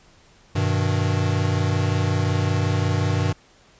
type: chord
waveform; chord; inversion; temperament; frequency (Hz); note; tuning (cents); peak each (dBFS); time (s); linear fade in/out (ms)
square; G augmented; none; equal; 98 / 123.47 / 155.56; G2 / B2 / D#3; 0 / 0 / 0; -22 / -26 / -26; 0.55-3.33; 10
effects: pink hiss -54 dBFS RMS until 3.79 s + resampled to 16000 Hz